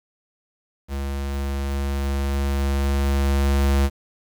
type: tone with level ramp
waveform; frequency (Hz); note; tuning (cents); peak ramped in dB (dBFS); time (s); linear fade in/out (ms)
square; 69.3; C#2; 0; -26 to -16; 0.88-3.9; 50
effects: 8-bit